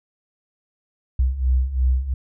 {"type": "beating tone pair", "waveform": "sine", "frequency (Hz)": [62.2, 65.1], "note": ["B1", "C2"], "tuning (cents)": [13, -8], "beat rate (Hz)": 2.9, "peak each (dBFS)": [-22, -18], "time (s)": [1.19, 2.14], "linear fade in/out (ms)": 5, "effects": []}